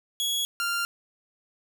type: tone pair in turn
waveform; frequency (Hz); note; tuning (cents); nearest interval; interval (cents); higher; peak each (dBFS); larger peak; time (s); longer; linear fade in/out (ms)
sawtooth; 3345 / 1392.3; G#7 / F6; +12 / -6; octave + minor third; 1518; first; -22; neither; 0.2-0.45 / 0.6-0.85; neither; 0
effects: none